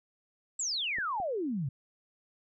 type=exponential sweep; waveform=sine; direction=down; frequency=7902 to 124.3 Hz; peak=-30 dBFS; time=0.59-1.69 s; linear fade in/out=5 ms
type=clicks; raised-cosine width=2 ms; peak=-32 dBFS; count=2; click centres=0.985 / 1.201 s
effects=none